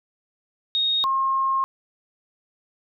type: tone pair in turn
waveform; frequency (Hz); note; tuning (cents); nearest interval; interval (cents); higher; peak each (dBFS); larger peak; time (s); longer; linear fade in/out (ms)
sine; 3729 / 1071.5; A#7 / C6; 0 / +41; octave + minor seventh; 2159; first; -19; neither; 0.75-1.04 / 1.04-1.64; second; 0
effects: none